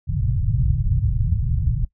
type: low-pass noise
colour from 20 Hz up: white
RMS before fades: -20 dBFS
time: 0.07-1.85 s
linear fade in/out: 10 ms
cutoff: 140 Hz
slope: 48 dB/octave
effects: noise-tail reverb RT60 0.1 s tail -19 dB re dry